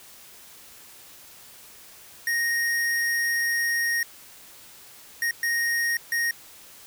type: tone bursts at uneven times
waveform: square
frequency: 1864.7 Hz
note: A#6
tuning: in tune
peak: -23 dBFS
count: 4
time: 2.27-4.03 / 5.22-5.31 / 5.43-5.97 / 6.12-6.31 s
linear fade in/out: 2 ms
effects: white hiss -48 dBFS RMS until 6.86 s